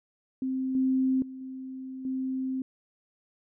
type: tone with level steps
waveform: sine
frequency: 261.6 Hz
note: C4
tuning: in tune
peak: -27 / -22 / -38 / -36 / -28 dBFS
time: 0.42-2.62 s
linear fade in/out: 2 ms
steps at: 0.75 / 1.22 / 1.41 / 2.05 s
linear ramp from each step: 2 ms
effects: none